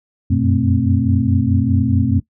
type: tone cluster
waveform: sine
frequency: 90.4 / 95.2 / 121.5 / 221.6 / 263.2 Hz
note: F#2 / F#2 / B2 / A3 / C4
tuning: -40 / +50 / -28 / +13 / +10 cents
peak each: -19 dBFS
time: 0.3-2.2 s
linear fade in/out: 10 ms
effects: noise-tail reverb RT60 0.1 s tail -19 dB re dry